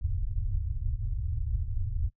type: low-pass noise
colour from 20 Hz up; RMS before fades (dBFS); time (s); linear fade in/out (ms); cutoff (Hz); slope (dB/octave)
pink; -30; 0.01-2.1; 20; 120; 96
effects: noise-tail reverb RT60 0.1 s tail -19 dB re dry

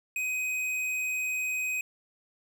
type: tone with tanh clipping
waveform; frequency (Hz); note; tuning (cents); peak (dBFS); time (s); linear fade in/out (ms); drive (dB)
sine; 2512; D#7; +16; -30; 0.16-1.81; 2; 14
effects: none

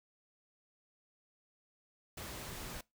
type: noise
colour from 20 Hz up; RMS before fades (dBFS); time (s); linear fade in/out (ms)
pink; -45; 2.17-2.81; 5
effects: noise-tail reverb RT60 0.2 s tail -22 dB re dry

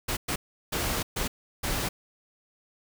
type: noise bursts at uneven times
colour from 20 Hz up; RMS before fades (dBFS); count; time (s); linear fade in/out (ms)
pink; -29; 5; 0.08-0.17 / 0.28-0.36 / 0.72-1.03 / 1.16-1.28 / 1.63-1.89; 10
effects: none

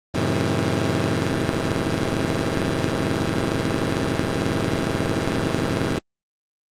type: chord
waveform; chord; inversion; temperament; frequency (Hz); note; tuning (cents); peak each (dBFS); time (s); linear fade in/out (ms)
15% pulse; F# diminished seventh; none; just; 92.5 / 111 / 133.2 / 159.84; F#2 / A2 / C3 / Eb3; 0 / +16 / +31 / +47; -19; 0.14-5.99; 5
effects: low-pass 9000 Hz 12 dB/octave + Opus 24 kbps

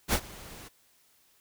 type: noise with ADSR envelope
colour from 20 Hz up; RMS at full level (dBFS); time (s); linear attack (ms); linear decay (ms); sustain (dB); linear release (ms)
pink; -24; 0.08-0.69; 53; 66; -22; 18
effects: white hiss -65 dBFS RMS until 1.4 s

